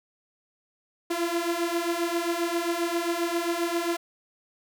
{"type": "beating tone pair", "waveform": "sawtooth", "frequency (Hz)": [336.9, 344.4], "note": ["E4", "F4"], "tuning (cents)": [38, -24], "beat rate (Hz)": 7.5, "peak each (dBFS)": [-25, -24], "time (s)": [1.1, 3.97], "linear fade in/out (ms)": 10, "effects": []}